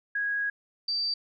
sine tone pair in turn, 1652 / 4652 Hz, G#6 / D8, -10 / -17 cents, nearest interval octave + tritone, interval 1793 cents, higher second, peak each -26 dBFS, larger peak neither, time 0.15-0.5 / 0.88-1.14 s, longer first, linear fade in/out 5 ms, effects none

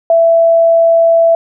sine tone, 665 Hz, E5, 15 cents sharp, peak -5 dBFS, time 0.1-1.35 s, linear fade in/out 2 ms, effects none

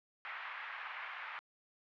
white band-pass noise, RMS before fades -45 dBFS, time 0.25-1.39 s, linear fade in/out 0 ms, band 890 to 2300 Hz, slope 24 dB/octave, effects low-pass 4000 Hz 12 dB/octave

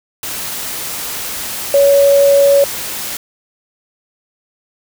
sine tone in noise, 561 Hz, C#5, 21 cents sharp, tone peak -6 dBFS, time 1.74-2.64 s, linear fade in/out 2 ms, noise white, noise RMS -23 dBFS, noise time 0.23-3.17 s, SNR +14 dB, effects none

